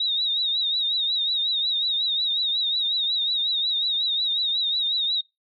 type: tone with vibrato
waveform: sine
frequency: 3785 Hz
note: A#7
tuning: 26 cents sharp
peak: -21 dBFS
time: 0-5.21 s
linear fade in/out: 5 ms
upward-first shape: triangle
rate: 5.5 Hz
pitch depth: 94 cents each way
effects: noise-tail reverb RT60 0.2 s tail -25 dB re dry